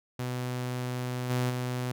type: tone with level steps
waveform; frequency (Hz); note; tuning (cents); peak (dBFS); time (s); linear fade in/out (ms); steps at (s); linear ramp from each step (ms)
sawtooth; 125.1; B2; +23; -27 / -22 / -26; 0.19-1.92; 5; 1.29 / 1.49; 20
effects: none

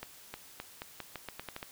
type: accelerating click train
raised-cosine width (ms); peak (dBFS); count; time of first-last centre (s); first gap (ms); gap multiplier
0.3; -23; 11; 0.03-1.629; 310; 0.84
effects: white hiss -54 dBFS RMS until 1.71 s

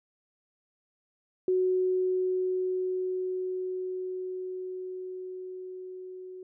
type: tone with level ramp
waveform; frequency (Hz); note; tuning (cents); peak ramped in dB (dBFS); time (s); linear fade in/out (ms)
sine; 369.8; F#4; -1; -22 to -40; 1.48-6.43; 2
effects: none

